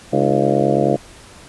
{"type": "harmonic tone with a mistuned harmonic", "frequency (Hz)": 69.3, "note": "C#2", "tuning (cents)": 0, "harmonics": [2, 3, 4, 5, 6, 7, 8, 9, 10], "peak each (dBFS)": [-22, -22, -22, -22, -22, -22, -22, -22, -22], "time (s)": [0.12, 0.97], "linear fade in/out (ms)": 20, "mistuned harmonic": 4, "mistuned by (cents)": 140, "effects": ["pink hiss -42 dBFS RMS until 1.48 s", "resampled to 24000 Hz"]}